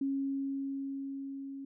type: tone with level ramp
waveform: sine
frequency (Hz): 273.8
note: C#4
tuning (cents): -21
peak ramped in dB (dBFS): -29 to -40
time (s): 0.01-1.65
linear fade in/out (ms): 5
effects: none